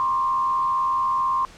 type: tone with frequency modulation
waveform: sine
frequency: 1060 Hz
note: C6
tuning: 22 cents sharp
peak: -19 dBFS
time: 0-1.45 s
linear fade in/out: 0 ms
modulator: 84.2 Hz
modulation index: 0.6
effects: pink hiss -46 dBFS RMS until 1.57 s + low-pass 7000 Hz 12 dB/octave